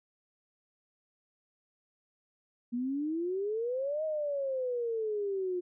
sine exponential two-way sweep, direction up then down, 235.2 to 634 to 353.1 Hz, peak -30 dBFS, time 2.72-5.61 s, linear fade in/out 20 ms, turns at 4.04 s, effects none

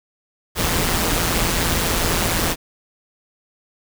pink noise with amplitude modulation, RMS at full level -17 dBFS, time 0.55-2.56 s, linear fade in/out 50 ms, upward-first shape sine, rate 169 Hz, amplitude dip 60%, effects none

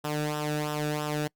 sawtooth tone with flanger, 150.1 Hz, D3, 38 cents sharp, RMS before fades -30 dBFS, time 0.04-1.28 s, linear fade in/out 10 ms, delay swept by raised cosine 0.45 to 0.98 ms, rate 3 Hz, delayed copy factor -0.7, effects noise-tail reverb RT60 0.1 s tail -26 dB re dry + Opus 48 kbps

